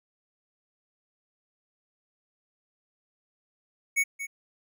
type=tone with echo; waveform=square; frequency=2224 Hz; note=C#7; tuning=5 cents sharp; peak=-22 dBFS; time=3.96-4.04 s; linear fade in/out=20 ms; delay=230 ms; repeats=1; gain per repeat=-11 dB; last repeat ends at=4.27 s; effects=none